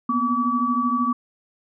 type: tone cluster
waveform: sine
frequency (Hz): 239.1 / 252 / 1146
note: A#3 / B3 / D6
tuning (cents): +44 / +35 / -43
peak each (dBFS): -25 / -25 / -21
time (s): 0.09-1.13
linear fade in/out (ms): 5
effects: none